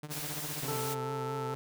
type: tone with tremolo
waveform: sawtooth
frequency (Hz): 150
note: D3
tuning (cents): +37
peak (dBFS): -33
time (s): 0.03-0.77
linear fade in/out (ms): 2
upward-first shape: triangle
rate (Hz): 15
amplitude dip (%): 90
type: noise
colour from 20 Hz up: white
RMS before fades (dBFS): -39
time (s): 0.1-0.95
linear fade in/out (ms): 20
type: tone with vibrato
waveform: sawtooth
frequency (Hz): 131.9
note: C3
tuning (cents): +14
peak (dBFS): -33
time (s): 0.63-1.55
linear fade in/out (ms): 0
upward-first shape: triangle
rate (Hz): 4.5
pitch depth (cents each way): 56
type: harmonic tone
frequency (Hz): 440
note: A4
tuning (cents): 0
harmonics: 1 / 2 / 3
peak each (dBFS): -37 / -40 / -42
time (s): 0.68-1.54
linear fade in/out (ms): 0
effects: none